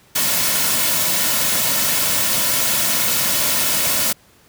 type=noise with comb filter; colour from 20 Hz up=white; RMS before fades=-18 dBFS; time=0.15-4.13 s; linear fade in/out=10 ms; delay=2.5 ms; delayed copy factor=-0.5; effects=pink hiss -52 dBFS RMS until 4.48 s + high-pass 60 Hz 12 dB/octave